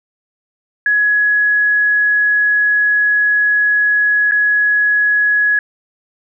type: tone with dropouts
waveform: sine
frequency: 1680 Hz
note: G#6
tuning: 19 cents sharp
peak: -10 dBFS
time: 0.86-5.59 s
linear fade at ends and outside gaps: 2 ms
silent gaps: 4.312-4.319 s
effects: none